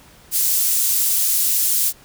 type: high-pass noise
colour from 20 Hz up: pink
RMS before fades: -18 dBFS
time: 0.31-1.93 s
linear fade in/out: 50 ms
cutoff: 9000 Hz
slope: 12 dB/octave
effects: pink hiss -48 dBFS RMS until 2.04 s